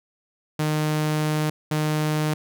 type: tone pair in turn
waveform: sawtooth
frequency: 153.2 / 153.2 Hz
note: D#3 / D#3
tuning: -27 / -27 cents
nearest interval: unison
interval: 0 cents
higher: neither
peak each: -17 dBFS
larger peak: neither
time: 0.59-1.5 / 1.71-2.34 s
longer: first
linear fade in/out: 5 ms
effects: none